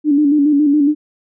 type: tone with vibrato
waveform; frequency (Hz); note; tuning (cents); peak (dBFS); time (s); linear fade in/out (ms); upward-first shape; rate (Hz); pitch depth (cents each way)
sine; 291.9; D4; -10; -9; 0.04-0.95; 50; square; 7.2; 54
effects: none